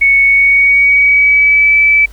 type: tone with pitch glide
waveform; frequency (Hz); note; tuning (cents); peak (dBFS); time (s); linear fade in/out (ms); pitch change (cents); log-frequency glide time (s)
sine; 2217 to 2307; C#7 to D7; 0 to -31; -5; 0.01-2.06; 10; +69; 0.23-1.76
effects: added 50 Hz sine -31 dBFS peak until 2.12 s + pink hiss -44 dBFS RMS until 2.12 s